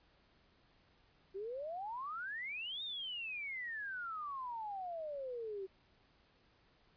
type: exponential two-way sweep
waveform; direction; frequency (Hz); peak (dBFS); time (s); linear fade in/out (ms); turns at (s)
sine; up then down; 373.8 to 3742 to 373.8; -40; 1.34-5.67; 20; 2.83
effects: pink hiss -70 dBFS RMS until 6.96 s + resampled to 11025 Hz